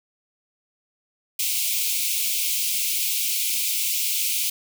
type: high-pass noise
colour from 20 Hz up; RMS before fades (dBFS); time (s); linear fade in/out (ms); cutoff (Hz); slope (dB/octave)
white; -24; 1.39-4.5; 5; 2200; 96
effects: none